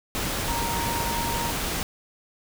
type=tone in noise; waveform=sine; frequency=932.3 Hz; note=A#5; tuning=in tune; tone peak=-29 dBFS; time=0.48-1.51 s; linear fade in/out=0 ms; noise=pink; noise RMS=-28 dBFS; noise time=0.15-1.83 s; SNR=-4 dB; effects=none